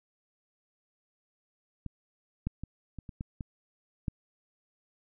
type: clicks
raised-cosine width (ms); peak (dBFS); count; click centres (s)
5; -25 / -18 / -25 / -28 / -30 / -23 / -24 / -18; 8; 1.863 / 2.47 / 2.636 / 2.987 / 3.092 / 3.209 / 3.408 / 4.082
effects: none